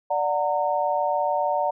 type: chord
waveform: sine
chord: D augmented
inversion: none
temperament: just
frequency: 587.3 / 734.2 / 917.7 Hz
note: D5 / F#5 / A#5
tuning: 0 / -14 / -27 cents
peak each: -25 dBFS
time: 0.1-1.71 s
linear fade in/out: 10 ms
effects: none